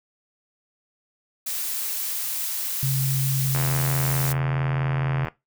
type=noise; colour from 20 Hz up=blue; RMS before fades=-28 dBFS; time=1.46-4.33 s; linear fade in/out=10 ms
type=tone with pitch glide; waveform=sine; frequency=134.1 to 134.95 Hz; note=C3 to C#3; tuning=+43 to -46 cents; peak=-21 dBFS; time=2.83-5.25 s; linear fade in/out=0 ms; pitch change=+11 cents; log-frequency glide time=3.3-5.03 s
type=click train; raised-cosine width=0.5 ms; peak=-14 dBFS; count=139; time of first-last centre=3.55-5.284 s; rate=79.6 Hz
effects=noise-tail reverb RT60 0.2 s tail -19 dB re dry